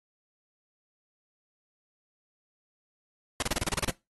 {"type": "noise bursts", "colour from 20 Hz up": "pink", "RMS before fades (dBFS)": -28, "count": 10, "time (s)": [3.4, 3.901], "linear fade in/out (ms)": 2, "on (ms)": 24, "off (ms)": 29, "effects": ["noise-tail reverb RT60 0.2 s tail -19 dB re dry", "AAC 32 kbps"]}